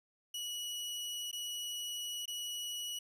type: tone with dropouts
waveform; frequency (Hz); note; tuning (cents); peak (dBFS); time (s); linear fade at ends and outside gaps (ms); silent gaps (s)
sawtooth; 2928; F#7; -19; -35; 0.34-2.99; 5; 1.314-1.328 / 2.257-2.278
effects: resampled to 32000 Hz + 12-bit